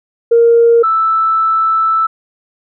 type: tone pair in turn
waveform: sine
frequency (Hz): 466.2 / 1318.6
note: A#4 / E6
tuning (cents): 0 / 0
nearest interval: octave + tritone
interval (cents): 1800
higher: second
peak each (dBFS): -4 / -9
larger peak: first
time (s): 0.31-0.83 / 0.83-2.07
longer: second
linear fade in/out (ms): 10
effects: tanh soft clip ceiling 0 dBFS

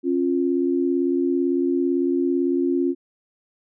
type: tone pair together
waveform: sine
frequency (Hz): 272.1 / 350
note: C#4 / F4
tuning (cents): -32 / +4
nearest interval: major third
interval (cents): 436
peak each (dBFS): -21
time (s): 0.03-2.95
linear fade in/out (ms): 50
effects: none

